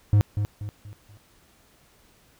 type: tone with echo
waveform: triangle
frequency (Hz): 103.5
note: G#2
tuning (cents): -5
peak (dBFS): -12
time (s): 0.13-0.21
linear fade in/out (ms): 0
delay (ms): 240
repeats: 4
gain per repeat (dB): -8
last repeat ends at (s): 1.17
effects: pink hiss -59 dBFS RMS until 2.39 s